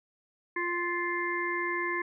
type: harmonic tone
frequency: 349.2 Hz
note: F4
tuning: in tune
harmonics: 1 / 3 / 5 / 6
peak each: -34 / -34 / -34 / -34 dBFS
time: 0.56-2.02 s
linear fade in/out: 5 ms
effects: none